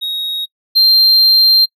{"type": "tone pair in turn", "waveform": "triangle", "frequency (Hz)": [3772, 4168], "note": ["A#7", "C8"], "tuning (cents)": [20, -7], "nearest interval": "major second", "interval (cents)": 173, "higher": "second", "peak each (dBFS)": [-16, -5], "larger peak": "second", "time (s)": [[0.01, 0.46], [0.75, 1.66]], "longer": "second", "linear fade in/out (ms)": 20, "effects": ["noise-tail reverb RT60 0.1 s tail -26 dB re dry"]}